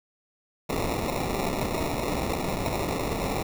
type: noise with sample-and-hold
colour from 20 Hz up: white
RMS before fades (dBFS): -28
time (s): 0.69-3.43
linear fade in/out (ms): 10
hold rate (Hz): 1575
effects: none